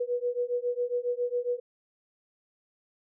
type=beating tone pair; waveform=sine; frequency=484.2 / 491.5 Hz; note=B4 / B4; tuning=-34 / -8 cents; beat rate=7.3 Hz; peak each=-30 dBFS; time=0-1.6 s; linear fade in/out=10 ms; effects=none